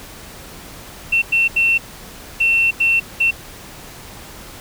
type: tone bursts at uneven times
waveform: sine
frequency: 2700 Hz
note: E7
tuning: 41 cents sharp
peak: -11 dBFS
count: 6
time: 1.12-1.22 / 1.32-1.48 / 1.56-1.78 / 2.4-2.71 / 2.8-3 / 3.2-3.31 s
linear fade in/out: 10 ms
effects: tanh soft clip ceiling -7 dBFS + pink hiss -37 dBFS RMS until 4.6 s